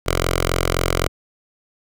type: tone with notch filter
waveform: 5% pulse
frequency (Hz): 43.84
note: F1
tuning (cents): +7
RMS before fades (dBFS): -20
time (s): 0.06-1.08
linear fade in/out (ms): 10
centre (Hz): 220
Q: 0.63
effects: none